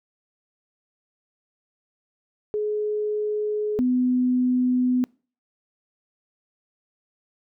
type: tone pair in turn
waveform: sine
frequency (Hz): 422.1 / 251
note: G#4 / B3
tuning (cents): +28 / +28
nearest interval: major sixth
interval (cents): 900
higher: first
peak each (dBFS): -22 / -18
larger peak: second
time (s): 2.54-3.79 / 3.79-5.04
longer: neither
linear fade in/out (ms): 0
effects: noise-tail reverb RT60 0.4 s tail -26 dB re dry